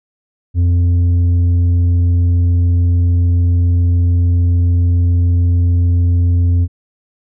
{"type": "tone with tanh clipping", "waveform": "sine", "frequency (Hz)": 87.31, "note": "F2", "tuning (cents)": 0, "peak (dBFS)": -10, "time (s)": [0.54, 6.68], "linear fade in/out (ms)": 50, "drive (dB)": 5, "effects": []}